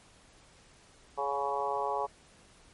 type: harmonic tone with a mistuned harmonic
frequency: 140 Hz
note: C#3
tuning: 18 cents sharp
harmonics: 3 / 4 / 5 / 6 / 7 / 8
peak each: -37 / -37 / -38 / -34 / -36 / -37 dBFS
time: 1.17-2.07 s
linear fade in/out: 20 ms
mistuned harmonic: 5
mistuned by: +18 cents
effects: pink hiss -59 dBFS RMS until 2.73 s + MP3 48 kbps